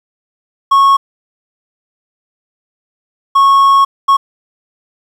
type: tone bursts at uneven times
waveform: triangle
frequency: 1100 Hz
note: C#6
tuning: 14 cents flat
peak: -3 dBFS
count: 3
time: 0.71-0.97 / 3.35-3.85 / 4.08-4.17 s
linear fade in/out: 10 ms
effects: 7-bit